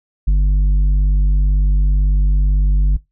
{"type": "tone with tanh clipping", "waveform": "sine", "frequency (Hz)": 49, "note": "G1", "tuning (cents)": 0, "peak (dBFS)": -11, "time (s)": [0.27, 2.97], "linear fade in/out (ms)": 10, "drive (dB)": 6, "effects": ["noise-tail reverb RT60 0.2 s tail -21 dB re dry"]}